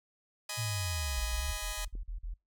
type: chord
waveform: 5% pulse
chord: G# minor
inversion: second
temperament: just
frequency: 623 / 830.6 / 996.7 Hz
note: D#5 / G#5 / B5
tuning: +2 / 0 / +16 cents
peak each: -30 dBFS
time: 0.49-1.85 s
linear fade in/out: 5 ms
type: linear two-way sweep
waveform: sine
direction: down then up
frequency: 116.54 to 55 to 73.5 Hz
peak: -33 dBFS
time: 0.57-1.53 s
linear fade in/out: 20 ms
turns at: 1.27 s
type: tone bursts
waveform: sine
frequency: 41.2 Hz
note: E1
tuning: in tune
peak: -35 dBFS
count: 8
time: 1.16-2.341 s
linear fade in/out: 10 ms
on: 110 ms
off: 43 ms
type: click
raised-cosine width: 3 ms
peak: -37 dBFS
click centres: 1.953 s
effects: noise-tail reverb RT60 0.2 s tail -24 dB re dry